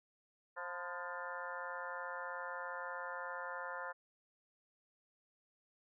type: harmonic tone with a mistuned harmonic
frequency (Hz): 176.9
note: F3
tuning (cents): +23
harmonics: 3 / 4 / 5 / 6 / 7 / 8 / 9 / 10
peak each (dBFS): -48 / -52 / -50 / -47 / -53 / -47 / -54 / -49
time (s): 0.56-3.93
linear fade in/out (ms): 20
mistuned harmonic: 6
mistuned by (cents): -57
effects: none